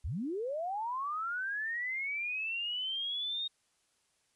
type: linear sweep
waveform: sine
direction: up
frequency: 49.19 to 3729 Hz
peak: -33 dBFS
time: 0.04-3.48 s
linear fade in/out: 10 ms
effects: white hiss -74 dBFS RMS until 4.35 s + resampled to 24000 Hz